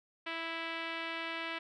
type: tone with low-pass filter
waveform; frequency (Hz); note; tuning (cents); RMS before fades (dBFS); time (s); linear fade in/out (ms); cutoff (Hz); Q
5% pulse; 329.6; E4; 0; -39; 0.26-1.59; 10; 2700; 1.4
effects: none